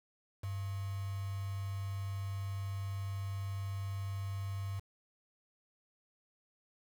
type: tone with quantisation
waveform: sine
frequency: 98 Hz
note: G2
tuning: in tune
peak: -36 dBFS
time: 0.43-4.8 s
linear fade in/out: 10 ms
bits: 8
effects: none